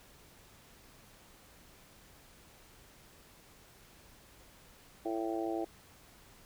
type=harmonic tone; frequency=111.5 Hz; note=A2; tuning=23 cents sharp; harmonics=3 / 4 / 5 / 6 / 7; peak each=-35 / -42 / -44 / -40 / -41 dBFS; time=5.05-5.65 s; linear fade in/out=10 ms; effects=pink hiss -59 dBFS RMS until 6.45 s